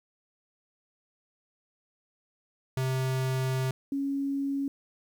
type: tone pair in turn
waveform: square / sine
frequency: 130.81 / 277.2 Hz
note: C3 / C#4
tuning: 0 / 0 cents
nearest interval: octave + minor second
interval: 1300 cents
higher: second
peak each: -27 dBFS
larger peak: neither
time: 2.77-3.71 / 3.92-4.68 s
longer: first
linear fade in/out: 2 ms
effects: 10-bit